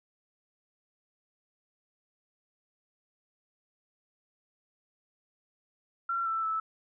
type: tone with pitch steps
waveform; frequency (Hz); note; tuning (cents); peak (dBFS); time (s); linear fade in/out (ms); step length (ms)
sine; 1364 / 1329 / 1311; F6 / E6 / E6; -41 / +14 / -10; -28; 6.09-6.6; 5; 170
effects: none